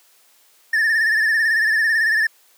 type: tone with vibrato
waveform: triangle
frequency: 1776 Hz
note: A6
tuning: 16 cents sharp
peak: -13 dBFS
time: 0.73-2.27 s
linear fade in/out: 5 ms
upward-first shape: sine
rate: 18 Hz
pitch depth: 72 cents each way
effects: white hiss -55 dBFS RMS until 2.57 s + high-pass 400 Hz 12 dB/octave